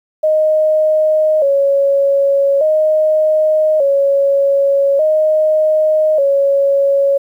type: tone with vibrato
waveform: sine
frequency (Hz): 587.3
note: D5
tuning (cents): 0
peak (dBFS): -9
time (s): 0.23-7.18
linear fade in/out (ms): 10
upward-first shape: square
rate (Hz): 0.42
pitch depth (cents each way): 96
effects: 8-bit